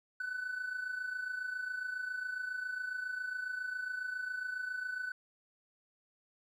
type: tone with amplitude modulation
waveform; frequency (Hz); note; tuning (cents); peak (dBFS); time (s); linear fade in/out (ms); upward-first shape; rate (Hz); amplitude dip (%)
triangle; 1500; F#6; +23; -30; 0.2-5.12; 5; sine; 27.3; 70
effects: tanh soft clip ceiling -31 dBFS